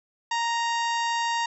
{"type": "harmonic tone", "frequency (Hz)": 932.3, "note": "A#5", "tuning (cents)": 0, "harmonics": [1, 2, 3, 4, 5, 6, 7, 8], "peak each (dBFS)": [-25, -31, -35, -37, -39, -41, -42, -43], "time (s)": [0.31, 1.46], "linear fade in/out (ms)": 5, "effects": []}